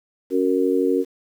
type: chord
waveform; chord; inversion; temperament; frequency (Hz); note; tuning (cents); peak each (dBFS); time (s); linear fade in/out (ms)
sine; F# major; second; just; 277.5 / 370 / 462.5; C#4 / F#4 / A#4; +2 / 0 / -14; -21; 0.3-1.05; 50
effects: 8-bit